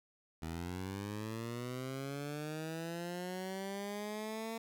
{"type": "linear sweep", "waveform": "15% pulse", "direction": "up", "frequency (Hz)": [79.2, 227.9], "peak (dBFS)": -33, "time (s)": [0.42, 4.58], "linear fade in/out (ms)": 5, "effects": []}